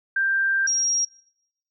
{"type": "tone pair in turn", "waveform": "sine", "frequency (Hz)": [1580, 5630], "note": ["G6", "F8"], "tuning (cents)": [13, 13], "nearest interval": "octave + minor seventh", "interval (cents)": 2200, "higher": "second", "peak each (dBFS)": -19, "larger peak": "neither", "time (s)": [[0.16, 0.67], [0.67, 1.05]], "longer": "first", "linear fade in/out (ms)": 5, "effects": ["noise-tail reverb RT60 0.7 s tail -20 dB re dry"]}